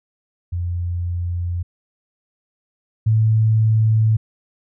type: tone pair in turn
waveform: sine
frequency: 87.4 / 110.12 Hz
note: F2 / A2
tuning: +2 / +2 cents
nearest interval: major third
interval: 400 cents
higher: second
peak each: -20 / -12 dBFS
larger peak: second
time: 0.52-1.63 / 3.06-4.17 s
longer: neither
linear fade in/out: 10 ms
effects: none